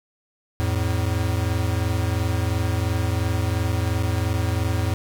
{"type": "tone pair together", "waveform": "square", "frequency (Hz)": [85, 107.89], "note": ["F2", "A2"], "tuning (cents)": [-46, -34], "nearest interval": "major third", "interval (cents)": 412, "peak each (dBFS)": -24, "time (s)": [0.6, 4.94], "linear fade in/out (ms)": 0, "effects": []}